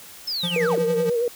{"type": "linear sweep", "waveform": "triangle", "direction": "down", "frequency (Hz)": [5340, 219.2], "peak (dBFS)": -23, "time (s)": [0.27, 0.79], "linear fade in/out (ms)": 10}
{"type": "tone with tremolo", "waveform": "square", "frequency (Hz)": 174.4, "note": "F3", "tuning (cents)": -2, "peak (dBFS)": -24, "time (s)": [0.43, 1.1], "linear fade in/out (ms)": 5, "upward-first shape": "triangle", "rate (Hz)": 11, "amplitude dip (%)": 80}
{"type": "tone with vibrato", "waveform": "sine", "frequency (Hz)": 473.7, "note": "A#4", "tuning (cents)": 28, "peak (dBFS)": -19, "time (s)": [0.56, 1.28], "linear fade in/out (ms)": 2, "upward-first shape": "sine", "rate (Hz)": 9.2, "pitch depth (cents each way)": 55}
{"effects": ["white hiss -43 dBFS RMS until 1.35 s"]}